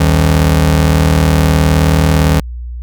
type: ring-modulated tone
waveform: 35% pulse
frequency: 117.3 Hz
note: A#2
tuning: 11 cents sharp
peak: -3 dBFS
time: 0-2.4 s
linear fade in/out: 5 ms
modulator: 38.9 Hz
effects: added 60 Hz sine -21 dBFS peak until 2.82 s